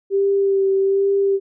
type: tone with vibrato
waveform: sine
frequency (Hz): 392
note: G4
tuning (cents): 0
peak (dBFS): -14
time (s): 0.1-1.4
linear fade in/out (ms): 50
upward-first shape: sine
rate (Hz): 1.2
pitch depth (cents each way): 20
effects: none